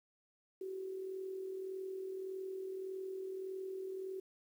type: tone with amplitude modulation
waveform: sine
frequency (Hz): 380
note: F#4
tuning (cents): +46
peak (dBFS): -38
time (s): 0.61-4.2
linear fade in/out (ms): 5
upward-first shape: sine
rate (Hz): 41.7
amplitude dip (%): 45
effects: 11-bit